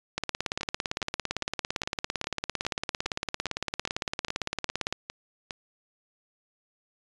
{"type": "two click trains", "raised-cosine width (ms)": 0.2, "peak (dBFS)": [-11, -17], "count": [85, 13], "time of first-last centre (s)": [[0.18, 4.926], [0.61, 5.508]], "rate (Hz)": [17.7, 2.45], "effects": ["resampled to 22050 Hz"]}